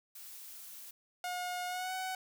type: noise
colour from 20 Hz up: blue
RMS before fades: -49 dBFS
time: 0.15-0.91 s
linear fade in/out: 5 ms
type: tone with pitch glide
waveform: sawtooth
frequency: 719 to 749.1 Hz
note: F#5 to F#5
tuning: -50 to +21 cents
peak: -32 dBFS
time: 1.24-2.15 s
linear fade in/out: 2 ms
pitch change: +71 cents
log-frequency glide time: 1.67-1.94 s
effects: none